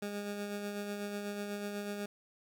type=tone with tremolo; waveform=20% pulse; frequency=204.5 Hz; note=G#3; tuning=26 cents flat; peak=-31 dBFS; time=0.02-2.06 s; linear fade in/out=5 ms; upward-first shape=sine; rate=8.1 Hz; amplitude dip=35%; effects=none